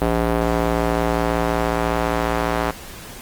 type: tone with band-pass filter sweep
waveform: square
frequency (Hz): 57.3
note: A#1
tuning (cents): -29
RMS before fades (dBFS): -20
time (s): 0.01-2.71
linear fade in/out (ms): 5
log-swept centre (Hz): 580 to 1000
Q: 0.79
effects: pink hiss -37 dBFS RMS until 3.21 s + Opus 24 kbps